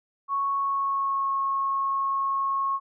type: tone with pitch glide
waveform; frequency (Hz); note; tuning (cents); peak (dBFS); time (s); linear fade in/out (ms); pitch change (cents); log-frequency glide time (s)
sine; 1107 to 1092.4; C#6 to C#6; -3 to -26; -23; 0.28-2.8; 50; -23; 0.53-1.34
effects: none